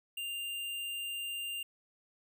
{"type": "tone", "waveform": "square", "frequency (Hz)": 2794, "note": "F7", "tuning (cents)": 0, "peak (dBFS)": -37, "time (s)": [0.17, 1.63], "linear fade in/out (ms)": 5, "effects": []}